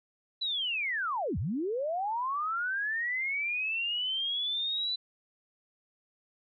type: linear two-way sweep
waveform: sine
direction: down then up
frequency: 4010 to 70 to 4010 Hz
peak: -29 dBFS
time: 0.41-4.96 s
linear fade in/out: 10 ms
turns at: 1.38 s
effects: none